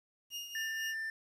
30% pulse tone with tremolo, 2841 Hz, F7, 29 cents sharp, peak -35 dBFS, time 0.3-0.95 s, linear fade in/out 50 ms, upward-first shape triangle, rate 4 Hz, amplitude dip 65%
triangle tone, 1784 Hz, A6, 23 cents sharp, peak -34 dBFS, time 0.55-1.1 s, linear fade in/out 2 ms
effects resampled to 32000 Hz + 11-bit

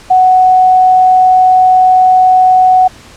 sine tone, 742 Hz, F#5, 5 cents sharp, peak -3 dBFS, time 0.1-2.88 s, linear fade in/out 10 ms, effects pink hiss -36 dBFS RMS until 3.16 s + low-pass 8000 Hz 12 dB/octave

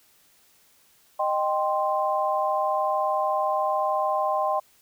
sine chord, C minor, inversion first, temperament equal with one note detuned, 617.6 / 784 / 1046.5 Hz, Eb5 / G5 / C6, -13 / 0 / 0 cents, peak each -26 dBFS, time 1.19-4.6 s, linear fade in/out 10 ms, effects white hiss -60 dBFS RMS until 4.81 s

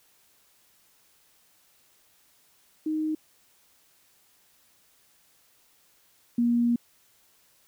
sine tone pair in turn, 311.1 / 237.6 Hz, D#4 / A#3, 0 / +33 cents, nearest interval perfect fourth, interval 467 cents, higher first, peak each -25 / -20 dBFS, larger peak second, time 2.86-3.15 / 6.38-6.76 s, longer second, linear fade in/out 5 ms, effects white hiss -63 dBFS RMS until 7.67 s

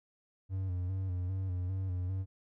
triangle tone with vibrato, 92.5 Hz, F#2, in tune, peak -30 dBFS, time 0.49-2.26 s, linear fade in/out 50 ms, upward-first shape square, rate 2.5 Hz, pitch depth 48 cents each way, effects none

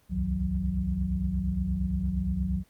sine tone cluster, 62.9 / 71.5 / 93 / 159.1 / 184 Hz, B1 / D2 / F#2 / D#3 / F#3, +32 / -46 / +9 / +39 / -9 cents, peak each -31 / -32 / -37 / -38 / -29 dBFS, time 0.09-2.64 s, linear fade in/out 50 ms, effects pink hiss -64 dBFS RMS until 2.69 s + Opus 24 kbps

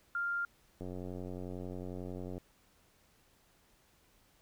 sine tone, 1396.9 Hz, F6, in tune, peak -32 dBFS, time 0.15-0.45 s, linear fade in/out 2 ms
click train, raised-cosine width 2 ms, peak -30 dBFS, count 144, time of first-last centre 0.81-2.38 s, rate 91.1 Hz
effects pink hiss -68 dBFS RMS until 4.41 s

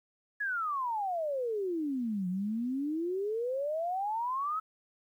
sine exponential two-way sweep, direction down then up, 1716 to 177.4 to 1308 Hz, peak -30 dBFS, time 0.4-4.6 s, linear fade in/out 10 ms, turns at 2.28 s, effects 11-bit

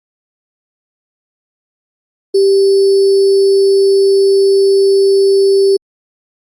sine tone with sample-and-hold, 392 Hz, G4, in tune, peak -6 dBFS, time 2.34-5.77 s, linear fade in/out 10 ms, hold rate 4900 Hz, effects low-pass 9000 Hz 12 dB/octave + Opus 48 kbps

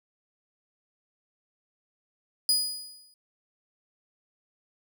sawtooth tone with exponential decay, 4950 Hz, D#8, 10 cents flat, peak -16 dBFS, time 2.49-3.14 s, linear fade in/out 1 ms, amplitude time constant 140 ms, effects none

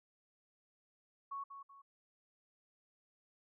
sine tone with echo, 1108.7 Hz, C#6, in tune, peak -40 dBFS, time 1.31-1.44 s, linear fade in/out 10 ms, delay 190 ms, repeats 2, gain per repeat -8 dB, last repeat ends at 1.82 s, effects none

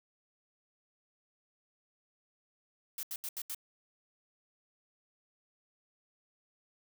blue noise bursts, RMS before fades -39 dBFS, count 5, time 2.98-3.547 s, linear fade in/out 2 ms, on 51 ms, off 78 ms, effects none

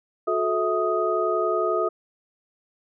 sine tone cluster, 364.4 / 435.5 / 650 / 1248 Hz, F#4 / A4 / E5 / D#6, -26 / -18 / -24 / +5 cents, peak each -26 dBFS, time 0.27-1.89 s, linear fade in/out 10 ms, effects none

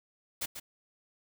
white noise with echo, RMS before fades -34 dBFS, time 0.41-0.46 s, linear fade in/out 10 ms, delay 140 ms, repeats 1, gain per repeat -8 dB, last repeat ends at 0.6 s, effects none

